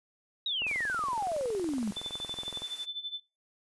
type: exponential sweep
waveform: sine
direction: down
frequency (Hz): 3885 to 196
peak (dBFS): -29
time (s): 0.46-1.91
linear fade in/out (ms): 2
type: click train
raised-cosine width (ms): 1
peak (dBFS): -29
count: 44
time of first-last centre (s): 0.62-2.62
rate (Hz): 21.5
type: high-pass noise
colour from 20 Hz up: white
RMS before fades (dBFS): -48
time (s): 0.66-2.86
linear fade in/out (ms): 20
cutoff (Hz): 310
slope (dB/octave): 12
type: tone with tremolo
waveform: sine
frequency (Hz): 3520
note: A7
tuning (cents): 0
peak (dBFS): -32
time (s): 1.96-3.2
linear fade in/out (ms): 5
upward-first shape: sine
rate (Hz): 12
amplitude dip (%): 80
effects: noise-tail reverb RT60 0.3 s tail -25 dB re dry + resampled to 24000 Hz